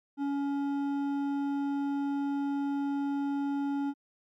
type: tone with hard clipping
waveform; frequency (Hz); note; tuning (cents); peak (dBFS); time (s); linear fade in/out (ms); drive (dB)
sine; 281.2; C#4; +25; -30; 0.17-3.94; 50; 8
effects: MP3 96 kbps

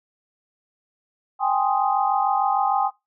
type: chord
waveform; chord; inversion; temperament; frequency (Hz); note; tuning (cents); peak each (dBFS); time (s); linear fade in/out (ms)
sine; Ab major seventh; third; equal; 784 / 830.6 / 1046.5 / 1244.5; G5 / Ab5 / C6 / Eb6; 0 / 0 / 0 / 0; -21 / -23 / -27 / -27; 1.39-2.91; 50
effects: noise-tail reverb RT60 0.2 s tail -19 dB re dry

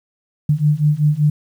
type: beating tone pair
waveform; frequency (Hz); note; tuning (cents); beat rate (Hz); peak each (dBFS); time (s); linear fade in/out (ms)
sine; 146.83 / 152.03; D3 / D#3; 0 / -40; 5.2; -16 / -15; 0.49-1.3; 5
effects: 8-bit

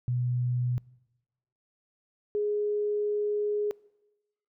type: tone pair in turn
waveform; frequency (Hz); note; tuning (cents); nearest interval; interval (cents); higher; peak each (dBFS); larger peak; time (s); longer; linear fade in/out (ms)
sine; 123.47 / 416.4; B2 / G#4; 0 / +5; octave + major sixth; 2105; second; -25; neither; 0.08-0.78 / 2.35-3.71; second; 0
effects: noise-tail reverb RT60 1.0 s tail -24 dB re dry

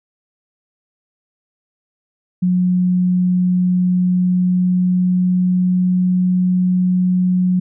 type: tone with pitch glide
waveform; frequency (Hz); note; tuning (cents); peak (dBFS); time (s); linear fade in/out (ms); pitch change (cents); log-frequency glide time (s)
sine; 181 to 182.15; F#3 to F#3; -38 to -27; -12; 2.42-7.6; 10; +11; 3.96-6.09
effects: none

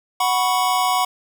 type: chord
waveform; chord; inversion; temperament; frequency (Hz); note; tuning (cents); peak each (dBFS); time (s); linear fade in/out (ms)
square; F# suspended fourth; none; just; 740 / 986.7 / 1110; F#5 / B5 / C#6; 0 / -2 / +2; -21 / -22 / -23; 0.2-1.05; 5
effects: none

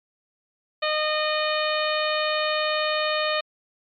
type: harmonic tone with a mistuned harmonic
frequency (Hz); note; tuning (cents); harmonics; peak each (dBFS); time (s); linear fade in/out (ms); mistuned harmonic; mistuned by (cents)
613; D#5; -26; 1 / 2 / 3 / 4 / 5 / 6 / 7; -25 / -28 / -30 / -31 / -32 / -33 / -33; 0.82-3.41; 10; 5; -24
effects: MP3 64 kbps

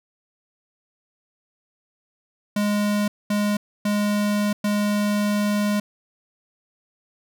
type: tone bursts at uneven times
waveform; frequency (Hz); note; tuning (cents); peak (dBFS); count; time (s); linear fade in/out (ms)
square; 206.9; G#3; -6; -20; 4; 2.56-3.08 / 3.3-3.57 / 3.85-4.53 / 4.64-5.8; 5
effects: none

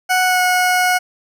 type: tone with pitch glide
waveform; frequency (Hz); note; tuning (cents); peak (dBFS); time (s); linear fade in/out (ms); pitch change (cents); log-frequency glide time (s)
20% pulse; 738 to 729.5; F#5 to F#5; -5 to -25; -8; 0.09-0.99; 20; -20; 0.24-0.41
effects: none

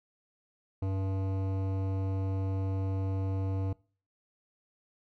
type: tone with hard clipping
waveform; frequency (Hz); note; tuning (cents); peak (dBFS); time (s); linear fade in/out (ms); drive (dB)
sine; 96; G2; -36; -31; 0.82-3.73; 5; 15
effects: noise-tail reverb RT60 0.4 s tail -23 dB re dry

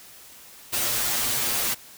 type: noise with comb filter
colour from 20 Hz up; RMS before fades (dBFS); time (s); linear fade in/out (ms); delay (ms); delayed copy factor
white; -25; 0.72-1.75; 20; 8.5; +0.9
effects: white hiss -47 dBFS RMS until 1.97 s

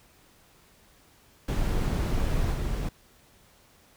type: noise with level steps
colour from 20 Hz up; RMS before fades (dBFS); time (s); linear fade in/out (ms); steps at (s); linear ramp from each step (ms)
brown; -26 / -29; 1.48-2.89; 5; 2.52; 20
effects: pink hiss -59 dBFS RMS until 3.96 s

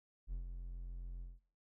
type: tone with ADSR envelope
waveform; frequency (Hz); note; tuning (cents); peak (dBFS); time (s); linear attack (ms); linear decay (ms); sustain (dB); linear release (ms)
triangle; 43.65; F1; 0; -35; 0.27-1.4; 56; 110; -6; 190
effects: noise-tail reverb RT60 0.5 s tail -22 dB re dry

